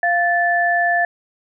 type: tone pair together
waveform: sine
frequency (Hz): 695 / 1751.3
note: F5 / A6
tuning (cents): -9 / -9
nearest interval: octave + major third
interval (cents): 1600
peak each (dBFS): -17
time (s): 0.03-1.05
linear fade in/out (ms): 2
effects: none